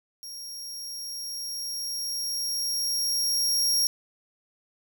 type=tone with level ramp; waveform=sawtooth; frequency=5588 Hz; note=F8; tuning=in tune; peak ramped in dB=-35 to -18 dBFS; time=0.23-3.87 s; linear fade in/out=0 ms; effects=none